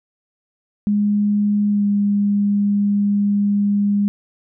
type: tone with pitch glide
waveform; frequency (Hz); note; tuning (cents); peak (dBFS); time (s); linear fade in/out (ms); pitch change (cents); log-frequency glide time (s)
sine; 206.3 to 203.3; G#3 to G#3; -11 to -37; -14; 0.87-4.08; 0; -26; 1.69-1.85
effects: none